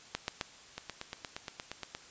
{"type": "two click trains", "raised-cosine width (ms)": 0.2, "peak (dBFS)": [-15, -21], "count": [3, 11], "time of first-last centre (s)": [[0.15, 0.412], [0.78, 1.95]], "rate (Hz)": [7.64, 8.55], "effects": ["white hiss -54 dBFS RMS until 2.1 s", "resampled to 16000 Hz"]}